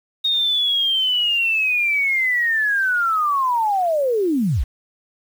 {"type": "linear sweep", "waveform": "sine", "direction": "down", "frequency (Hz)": [3729, 39.93], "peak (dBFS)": -16, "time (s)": [0.24, 4.64], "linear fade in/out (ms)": 10, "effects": ["7-bit"]}